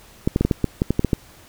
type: clicks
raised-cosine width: 3 ms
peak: -4 dBFS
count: 11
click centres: 0.275 / 0.361 / 0.41 / 0.45 / 0.512 / 0.643 / 0.819 / 0.906 / 0.994 / 1.047 / 1.132 s
effects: pink hiss -48 dBFS RMS until 1.48 s